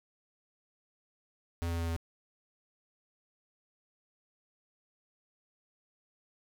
square tone with pitch steps, 84.8 / 84.21 / 83.63 / 83.05 Hz, E2 / E2 / E2 / E2, +50 / +37 / +26 / +13 cents, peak -32 dBFS, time 1.62-1.964 s, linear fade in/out 0 ms, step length 86 ms, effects none

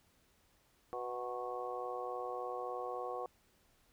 harmonic tone with a mistuned harmonic, 123.47 Hz, B2, in tune, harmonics 3 / 4 / 5 / 6 / 7 / 8 / 9, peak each -47 / -42 / -51 / -43 / -54 / -56 / -45 dBFS, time 0.93-3.26 s, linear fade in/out 0 ms, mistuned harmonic 9, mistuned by -18 cents, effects pink hiss -71 dBFS RMS until 3.92 s

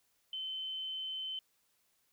sine tone, 3067 Hz, G7, 38 cents flat, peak -37 dBFS, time 0.33-1.39 s, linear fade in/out 2 ms, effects white hiss -75 dBFS RMS until 2.12 s

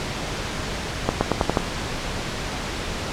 accelerating click train, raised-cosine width 1 ms, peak -3 dBFS, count 6, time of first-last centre 1.09-1.572 s, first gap 120 ms, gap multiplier 0.89, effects pink hiss -28 dBFS RMS until 3.12 s + low-pass 6000 Hz 12 dB/octave

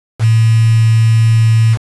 sine tone with quantisation, 112.7 Hz, A2, 42 cents sharp, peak -6 dBFS, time 0.19-1.78 s, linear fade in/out 50 ms, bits 4, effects resampled to 24000 Hz

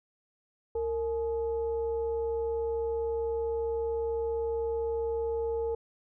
sine tone with frequency modulation, 458.9 Hz, A#4, 27 cents flat, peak -28 dBFS, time 0.75-5.75 s, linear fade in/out 5 ms, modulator 394 Hz, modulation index 0.42, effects none

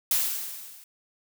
blue noise with level ramp, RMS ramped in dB -22 to -50 dBFS, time 0.11-0.84 s, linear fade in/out 2 ms, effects none

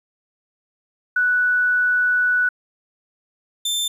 sine / sawtooth tone pair in turn, 1480 / 3561 Hz, F#6 / A7, 0 / +20 cents, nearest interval octave + minor third, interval 1520 cents, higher second, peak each -15 / -17 dBFS, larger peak first, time 1.16-2.49 / 3.65-3.88 s, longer first, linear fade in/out 5 ms, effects resampled to 32000 Hz + 9-bit

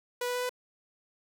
sawtooth tone with pitch steps, 490 / 492.8 / 495.7 / 498.6 Hz, B4 / B4 / B4 / B4, -14 / -4 / +6 / +16 cents, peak -26 dBFS, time 0.21-0.494 s, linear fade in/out 5 ms, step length 71 ms, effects none

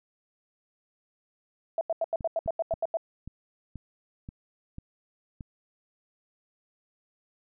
sine tone bursts, 659.3 Hz, E5, in tune, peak -24 dBFS, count 11, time 1.78-2.971 s, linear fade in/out 2 ms, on 31 ms, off 85 ms
clicks, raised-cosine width 5 ms, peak -27 dBFS, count 8, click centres 2.208 / 2.461 / 2.739 / 3.276 / 3.757 / 4.289 / 4.784 / 5.408 s
effects none

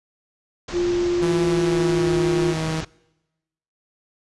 pink low-pass noise, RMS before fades -33 dBFS, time 0.68-2.85 s, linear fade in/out 5 ms, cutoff 6900 Hz, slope 48 dB/octave
sine tone, 350.3 Hz, F4, 5 cents sharp, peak -18 dBFS, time 0.72-2.55 s, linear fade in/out 50 ms
sawtooth tone with pitch glide, 166.8 to 159.27 Hz, E3 to D#3, +21 to +41 cents, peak -19 dBFS, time 1.22-2.81 s, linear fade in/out 5 ms, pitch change -80 cents, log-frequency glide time 1.44-2.21 s
effects noise-tail reverb RT60 1.0 s tail -24 dB re dry + resampled to 24000 Hz

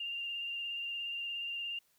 sine tone with vibrato, 2794 Hz, F7, in tune, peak -36 dBFS, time 0-1.79 s, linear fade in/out 5 ms, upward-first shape sine, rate 17 Hz, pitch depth 20 cents each way, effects white hiss -72 dBFS RMS until 1.98 s

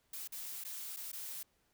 blue noise with dropouts, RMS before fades -44 dBFS, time 0.13-1.43 s, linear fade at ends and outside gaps 5 ms, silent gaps 0.276-0.321 / 0.639-0.648 / 0.964-0.969 / 1.118-1.129 s, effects pink hiss -75 dBFS RMS until 1.73 s

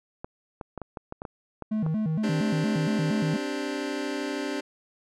clicks, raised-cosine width 1 ms, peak -21 dBFS, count 10, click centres 0.245 / 0.612 / 0.777 / 0.817 / 0.972 / 1.124 / 1.219 / 1.252 / 1.623 / 1.864 s
triangle tone with vibrato, 185 Hz, F#3, in tune, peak -22 dBFS, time 1.71-3.37 s, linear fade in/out 10 ms, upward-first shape square, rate 4.3 Hz, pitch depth 270 cents each way
sawtooth chord, C suspended second, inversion none, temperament just, 261.6 / 294.3 / 392.4 Hz, C4 / D4 / G4, 0 / +4 / +2 cents, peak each -30 / -27 / -30 dBFS, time 2.23-4.61 s, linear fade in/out 10 ms
effects low-pass 7000 Hz 12 dB/octave

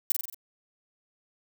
violet noise with echo, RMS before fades -23 dBFS, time 0.1-0.12 s, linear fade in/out 2 ms, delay 45 ms, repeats 5, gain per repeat -4 dB, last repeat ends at 0.345 s, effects none

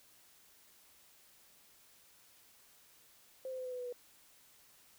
sine tone with pitch steps, 522 / 516.3 / 510.7 / 505.1 / 499.6 / 494.1 / 488.7 Hz, C5 / C5 / C5 / B4 / B4 / B4 / B4, -4 / -23 / -42 / +39 / +20 / +1 / -18 cents, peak -39 dBFS, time 3.45-3.926 s, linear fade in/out 2 ms, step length 68 ms, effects white hiss -64 dBFS RMS until 4.98 s

